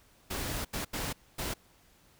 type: noise bursts at uneven times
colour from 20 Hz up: pink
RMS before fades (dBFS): -35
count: 4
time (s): 0.3-0.65 / 0.73-0.85 / 0.93-1.13 / 1.38-1.54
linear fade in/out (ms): 10
effects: pink hiss -63 dBFS RMS until 2.19 s